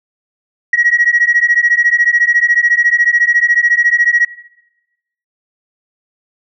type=beating tone pair; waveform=sine; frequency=1900 / 1914 Hz; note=A#6 / A#6; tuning=+33 / +45 cents; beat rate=14 Hz; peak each=-11 dBFS; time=0.73-4.25 s; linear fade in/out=5 ms; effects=noise-tail reverb RT60 1.0 s tail -20 dB re dry + tanh soft clip ceiling -2 dBFS